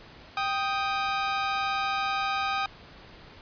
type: tone pair together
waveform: sawtooth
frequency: 785.1 / 1244.5 Hz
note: G5 / D#6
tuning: +2 / 0 cents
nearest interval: minor sixth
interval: 798 cents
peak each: -25 dBFS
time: 0.37-2.66 s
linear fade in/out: 2 ms
effects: pink hiss -49 dBFS RMS until 3.41 s + resampled to 11025 Hz